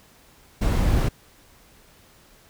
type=noise; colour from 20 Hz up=brown; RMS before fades=-20 dBFS; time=0.61-1.09 s; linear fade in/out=10 ms; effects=pink hiss -54 dBFS RMS until 2.49 s